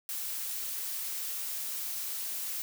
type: noise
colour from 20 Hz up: blue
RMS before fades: -36 dBFS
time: 0.09-2.62 s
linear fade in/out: 0 ms
effects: none